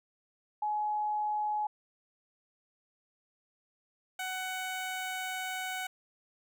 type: tone pair in turn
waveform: sine / 15% pulse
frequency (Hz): 844 / 746.9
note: G#5 / F#5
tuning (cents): +28 / +16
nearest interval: major second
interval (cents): 212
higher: first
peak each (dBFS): -29 / -28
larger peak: second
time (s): 0.62-1.67 / 4.19-5.87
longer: second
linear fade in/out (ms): 5
effects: none